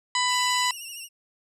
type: harmonic tone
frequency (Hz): 995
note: B5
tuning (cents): +13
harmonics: 1 / 2 / 3 / 4 / 5 / 7 / 8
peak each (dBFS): -25 / -28 / -30 / -31 / -32 / -33 / -34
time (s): 0.15-0.71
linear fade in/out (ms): 2
type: tone with vibrato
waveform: 15% pulse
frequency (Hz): 2794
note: F7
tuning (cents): 0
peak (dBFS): -29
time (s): 0.27-1.09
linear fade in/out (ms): 50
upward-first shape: sine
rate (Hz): 13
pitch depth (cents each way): 66
effects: none